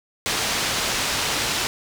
white low-pass noise, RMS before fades -24 dBFS, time 0.26-1.67 s, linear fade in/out 0 ms, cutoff 5500 Hz, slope 12 dB/octave, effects none

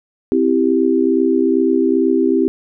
sine chord, C major, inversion none, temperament equal, 261.6 / 329.6 / 392 Hz, C4 / E4 / G4, 0 / 0 / 0 cents, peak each -16 dBFS, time 0.32-2.48 s, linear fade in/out 0 ms, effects none

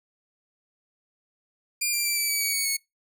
10% pulse tone with pitch steps, 2400 / 2371 / 2342 / 2314 / 2286 / 2259 / 2232 / 2205 Hz, D7 / D7 / D7 / D7 / D7 / C#7 / C#7 / C#7, +37 / +16 / -5 / -26 / -47 / +32 / +11 / -10 cents, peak -15 dBFS, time 1.81-2.77 s, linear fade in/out 10 ms, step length 120 ms, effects noise-tail reverb RT60 0.2 s tail -25 dB re dry

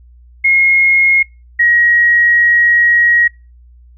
sine tone pair in turn, 2154 / 1896.2 Hz, C7 / A#6, +50 / +29 cents, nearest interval major second, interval 221 cents, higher first, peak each -7 dBFS, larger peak neither, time 0.44-1.23 / 1.59-3.28 s, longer second, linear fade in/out 10 ms, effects noise-tail reverb RT60 0.3 s tail -26 dB re dry + added 60 Hz sine -39 dBFS peak until 3.97 s

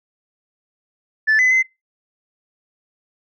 sine tone with pitch steps, 1748 / 2016 / 2056 Hz, A6 / B6 / C7, -12 / +35 / -31 cents, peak -10 dBFS, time 1.27-1.63 s, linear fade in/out 20 ms, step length 120 ms, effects noise-tail reverb RT60 0.2 s tail -22 dB re dry + tanh soft clip ceiling -10 dBFS

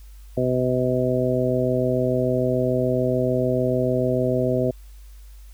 harmonic tone, 126.8 Hz, B2, 46 cents sharp, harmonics 1 / 2 / 3 / 4 / 5, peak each -25 / -25 / -25 / -25 / -25 dBFS, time 0.37-4.71 s, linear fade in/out 5 ms, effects added 50 Hz sine -40 dBFS peak until 5.53 s + white hiss -57 dBFS RMS until 5.53 s

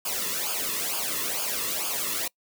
white noise with flanger, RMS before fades -29 dBFS, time 0.05-2.28 s, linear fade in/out 5 ms, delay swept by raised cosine 0.51 to 1.33 ms, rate 2.2 Hz, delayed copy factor -0.8, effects noise-tail reverb RT60 0.1 s tail -25 dB re dry

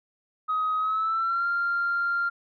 sine tone with pitch glide, 1261 to 1391.1 Hz, D#6 to F6, +23 to -7 cents, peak -22 dBFS, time 0.48-2.3 s, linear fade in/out 20 ms, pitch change +170 cents, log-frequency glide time 0.78-1.47 s, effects tanh soft clip ceiling -19 dBFS

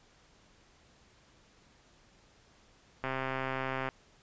click train, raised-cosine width 0.5 ms, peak -19 dBFS, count 113, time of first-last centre 3.04-3.888 s, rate 132 Hz, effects pink hiss -63 dBFS RMS until 4.22 s + resampled to 16000 Hz

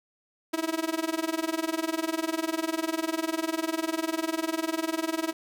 sawtooth tone with tremolo, 323.7 Hz, E4, 31 cents flat, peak -19 dBFS, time 0.53-5.33 s, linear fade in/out 10 ms, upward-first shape triangle, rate 20 Hz, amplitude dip 100%, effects none

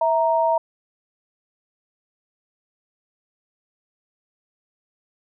sine tone pair together, 654.1 / 932.3 Hz, E5 / A#5, -14 / 0 cents, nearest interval tritone, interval 614 cents, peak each -19 dBFS, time 0.01-0.58 s, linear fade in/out 5 ms, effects none

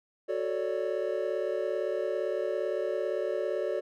triangle chord, D major seventh, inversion first, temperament equal with one note detuned, 370 / 440 / 554.4 / 592.1 Hz, F#4 / A4 / C#5 / D5, 0 / 0 / 0 / +14 cents, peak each -32 dBFS, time 0.28-3.81 s, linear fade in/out 20 ms, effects none

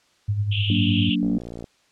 sine tone with tremolo, 102.9 Hz, G#2, 16 cents flat, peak -18 dBFS, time 0.28-1.1 s, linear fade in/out 10 ms, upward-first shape sine, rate 10 Hz, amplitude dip 55%
pink band-pass noise, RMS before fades -28 dBFS, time 0.51-1.16 s, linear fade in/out 20 ms, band 2700 to 3300 Hz, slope 96 dB/octave
sine chord, Gb augmented, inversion none, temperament just, 185 / 231.2 / 289.1 Hz, Gb3 / Bb3 / D4, 0 / -14 / -27 cents, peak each -24 dBFS, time 0.7-1.38 s, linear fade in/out 2 ms
click train, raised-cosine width 2 ms, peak -22 dBFS, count 25, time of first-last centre 1.23-1.642 s, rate 58.3 Hz
effects white hiss -61 dBFS RMS until 1.91 s + low-pass 6000 Hz 12 dB/octave

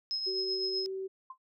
sine tone with tremolo, 5140 Hz, E8, 45 cents flat, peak -29 dBFS, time 0.11-0.86 s, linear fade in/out 0 ms, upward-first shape triangle, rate 7.9 Hz, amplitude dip 50%
sine tone with pitch glide, 380 to 382.6 Hz, F#4 to G4, +46 to -42 cents, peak -34 dBFS, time 0.26-1.08 s, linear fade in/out 20 ms, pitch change +12 cents, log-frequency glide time 0.68-0.94 s
sine tone with exponential decay, 1044 Hz, C6, 4 cents flat, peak -38 dBFS, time 1.3-1.38 s, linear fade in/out 5 ms, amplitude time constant 16 ms
effects none

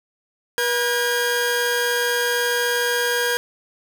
sawtooth tone pair together, 482.6 / 1623.3 Hz, B4 / G#6, -40 / -40 cents, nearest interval octave + major sixth, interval 2100 cents, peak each -18 / -18 dBFS, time 0.58-3.37 s, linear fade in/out 0 ms, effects none

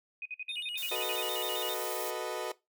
sine tone bursts, 2500 Hz, D#7, 8 cents sharp, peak -36 dBFS, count 12, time 0.22-1.212 s, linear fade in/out 2 ms, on 35 ms, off 52 ms
triangle tone with vibrato, 3252 Hz, G#7, 37 cents flat, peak -35 dBFS, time 0.49-1.74 s, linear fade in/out 2 ms, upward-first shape square, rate 7.5 Hz, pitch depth 200 cents each way
blue noise, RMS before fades -40 dBFS, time 0.77-2.11 s, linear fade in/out 10 ms
30% pulse chord, B dominant seventh, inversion second, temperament equal, 370 / 440 / 493.9 / 622.3 Hz, F#4 / A4 / B4 / D#5, 0 / 0 / 0 / 0 cents, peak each -37 dBFS, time 0.91-2.52 s, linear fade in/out 5 ms
effects noise-tail reverb RT60 0.2 s tail -19 dB re dry

